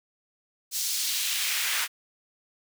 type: noise with high-pass filter sweep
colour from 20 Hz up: pink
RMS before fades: -28 dBFS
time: 0.71-1.88 s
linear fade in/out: 50 ms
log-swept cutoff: 5600 to 1600 Hz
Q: 1.2
effects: none